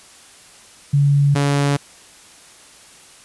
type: tone pair in turn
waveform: sine / sawtooth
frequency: 142.1 / 142.1 Hz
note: C#3 / C#3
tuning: +43 / +43 cents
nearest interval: unison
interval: 0 cents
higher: neither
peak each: -11 dBFS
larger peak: neither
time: 0.93-1.35 / 1.35-1.77 s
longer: neither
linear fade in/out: 10 ms
effects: white hiss -45 dBFS RMS until 3.24 s + resampled to 24000 Hz